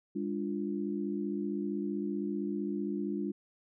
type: chord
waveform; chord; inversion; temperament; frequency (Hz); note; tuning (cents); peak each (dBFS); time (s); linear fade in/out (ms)
sine; D diminished; second; equal with one note detuned; 203.3 / 293.7 / 349.2; Ab3 / D4 / F4; -37 / 0 / 0; -35 / -36 / -37; 0.15-3.32; 10
effects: none